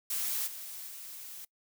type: noise with level steps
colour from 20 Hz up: blue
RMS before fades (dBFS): -33 / -43 / -45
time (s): 0.1-1.45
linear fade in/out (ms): 5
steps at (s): 0.46 / 0.86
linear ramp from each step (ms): 20
effects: noise-tail reverb RT60 0.1 s tail -23 dB re dry